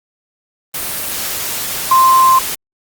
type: tone in noise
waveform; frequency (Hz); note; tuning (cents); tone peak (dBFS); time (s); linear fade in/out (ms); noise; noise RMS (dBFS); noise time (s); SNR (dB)
sine; 1046.5; C6; 0; -6; 1.91-2.39; 5; white; -21; 0.74-2.55; +12
effects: Opus 32 kbps